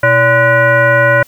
sine tone with frequency modulation, 1023 Hz, C6, 39 cents flat, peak -6 dBFS, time 0.03-1.23 s, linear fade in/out 5 ms, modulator 450 Hz, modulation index 1.9, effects white hiss -46 dBFS RMS until 1.27 s

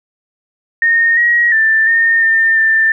sine tone with pitch steps, 1842 / 1897 / 1775 / 1828 / 1804 / 1784 Hz, A#6 / A#6 / A6 / A#6 / A6 / A6, -21 / +30 / +15 / -34 / +43 / +23 cents, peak -8 dBFS, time 0.82-2.92 s, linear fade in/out 2 ms, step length 350 ms, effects none

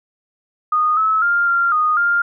sine tone with pitch steps, 1234 / 1297 / 1400 / 1386 / 1236 / 1401 Hz, D#6 / E6 / F6 / F6 / D#6 / F6, -15 / -28 / +4 / -14 / -12 / +5 cents, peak -13 dBFS, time 0.72-2.22 s, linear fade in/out 5 ms, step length 250 ms, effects none

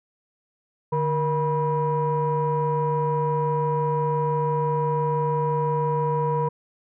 sine tone cluster, 148.8 / 472.3 / 973 Hz, D3 / A#4 / B5, +23 / +23 / -26 cents, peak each -24 dBFS, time 0.92-6.49 s, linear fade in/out 10 ms, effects tanh soft clip ceiling -14 dBFS

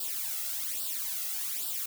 blue noise with flanger, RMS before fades -34 dBFS, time 0-1.86 s, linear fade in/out 5 ms, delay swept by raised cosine 0.23 to 1.53 ms, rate 1.2 Hz, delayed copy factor +0.75, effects none

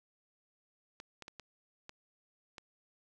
clicks, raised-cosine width 0.2 ms, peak -29 dBFS, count 6, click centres 1.001 / 1.223 / 1.281 / 1.397 / 1.894 / 2.582 s, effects none

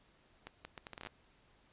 accelerating click train, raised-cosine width 0.3 ms, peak -29 dBFS, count 11, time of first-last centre 0.47-1.07 s, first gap 180 ms, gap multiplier 0.71, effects pink hiss -68 dBFS RMS until 1.72 s + resampled to 8000 Hz

